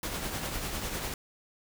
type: noise with tremolo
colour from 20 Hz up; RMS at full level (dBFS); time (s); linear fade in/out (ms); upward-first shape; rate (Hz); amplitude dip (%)
pink; -33; 0.03-1.14; 2; triangle; 10; 45
effects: none